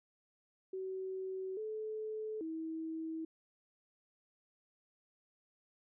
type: tone with pitch steps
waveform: sine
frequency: 378.1 / 433.3 / 321.8 Hz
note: F#4 / A4 / E4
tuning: +38 / -27 / -42 cents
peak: -38 dBFS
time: 0.73-3.25 s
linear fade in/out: 5 ms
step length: 840 ms
effects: none